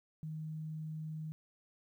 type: tone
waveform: sine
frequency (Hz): 156.3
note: D#3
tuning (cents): +8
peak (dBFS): -39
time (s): 0.23-1.32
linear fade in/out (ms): 0
effects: 12-bit